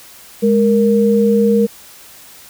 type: tone pair together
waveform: sine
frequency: 207.7 / 466.3 Hz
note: G#3 / A#4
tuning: 0 / +1 cents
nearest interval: octave + major second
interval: 1401 cents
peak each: -12 dBFS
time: 0.42-1.67 s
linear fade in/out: 20 ms
effects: white hiss -40 dBFS RMS until 2.49 s